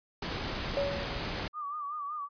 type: noise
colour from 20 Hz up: pink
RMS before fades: -35 dBFS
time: 0.22-1.48 s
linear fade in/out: 5 ms
type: tone with exponential decay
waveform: sine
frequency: 563 Hz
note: C#5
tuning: 27 cents sharp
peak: -25 dBFS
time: 0.77-1.42 s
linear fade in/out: 0 ms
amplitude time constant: 140 ms
type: tone with vibrato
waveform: sine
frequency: 1178 Hz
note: D6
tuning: 5 cents sharp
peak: -34 dBFS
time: 1.53-2.29 s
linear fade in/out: 50 ms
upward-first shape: sine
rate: 5.3 Hz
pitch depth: 77 cents each way
effects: resampled to 11025 Hz